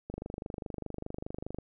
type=click train; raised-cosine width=2 ms; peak=-24 dBFS; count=38; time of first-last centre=0.1-1.586 s; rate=24.9 Hz; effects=none